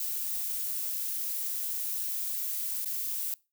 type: noise with dropouts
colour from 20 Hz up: violet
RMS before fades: -33 dBFS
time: 0-3.34 s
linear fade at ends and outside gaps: 2 ms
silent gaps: 2.847-2.857 s
effects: noise-tail reverb RT60 0.3 s tail -24 dB re dry